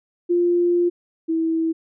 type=tone pair in turn; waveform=sine; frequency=349.2 / 325.5 Hz; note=F4 / E4; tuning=0 / -22 cents; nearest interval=minor second; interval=122 cents; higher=first; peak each=-15 / -18 dBFS; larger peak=first; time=0.29-0.9 / 1.28-1.73 s; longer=first; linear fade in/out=20 ms; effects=none